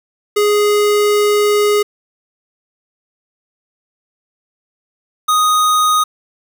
square tone pair in turn, 415.3 / 1244.5 Hz, G#4 / D#6, 0 / 0 cents, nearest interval octave + perfect fifth, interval 1900 cents, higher second, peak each -11 dBFS, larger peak neither, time 0.36-1.83 / 5.28-6.04 s, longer first, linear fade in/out 10 ms, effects 7-bit

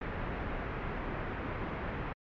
pink low-pass noise, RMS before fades -37 dBFS, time 0.01-2.13 s, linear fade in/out 5 ms, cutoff 2200 Hz, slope 24 dB/octave, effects MP3 48 kbps

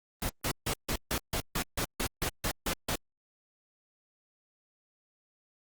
pink noise bursts, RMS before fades -31 dBFS, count 13, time 0.22-2.956 s, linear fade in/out 2 ms, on 72 ms, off 150 ms, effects Opus 24 kbps

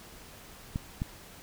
clicks, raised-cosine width 5 ms, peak -18 dBFS, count 2, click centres 0.759 / 1.019 s, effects pink hiss -50 dBFS RMS until 1.42 s

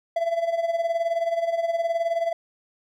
triangle tone with tremolo, 671 Hz, E5, 31 cents sharp, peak -17 dBFS, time 0.16-2.33 s, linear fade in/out 5 ms, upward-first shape sine, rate 19 Hz, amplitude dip 70%, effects none

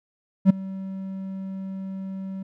triangle tone with ADSR envelope, 191.7 Hz, G3, 38 cents flat, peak -6 dBFS, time 0.45-2.43 s, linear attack 49 ms, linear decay 9 ms, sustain -22 dB, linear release 7 ms, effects none

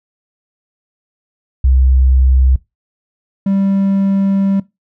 sine / triangle tone pair in turn, 64.9 / 195.78 Hz, C2 / G3, -13 / -2 cents, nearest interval octave + perfect fifth, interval 1911 cents, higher second, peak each -7 / -9 dBFS, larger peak first, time 1.64-2.56 / 3.46-4.6 s, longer second, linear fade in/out 5 ms, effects noise-tail reverb RT60 0.2 s tail -20 dB re dry

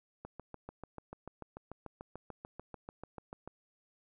click train, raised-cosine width 1 ms, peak -30 dBFS, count 23, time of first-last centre 0.25-3.476 s, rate 6.82 Hz, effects none

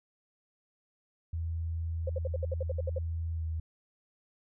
sine tone with pitch glide, 82.41 to 80.48 Hz, E2 to E2, 0 to -41 cents, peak -31 dBFS, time 1.33-3.6 s, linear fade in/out 5 ms, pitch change -41 cents, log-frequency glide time 3.33-3.44 s
sine tone bursts, 525 Hz, C5, 6 cents sharp, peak -31 dBFS, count 11, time 2.07-2.985 s, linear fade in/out 5 ms, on 25 ms, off 64 ms
effects none

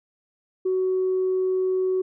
sine tone, 373.3 Hz, F#4, 15 cents sharp, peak -19 dBFS, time 0.65-2.02 s, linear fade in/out 10 ms, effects tanh soft clip ceiling -16 dBFS

